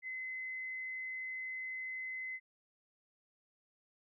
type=tone; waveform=sine; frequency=2043 Hz; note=C7; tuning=42 cents flat; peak=-39 dBFS; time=0.02-2.4 s; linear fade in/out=50 ms; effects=none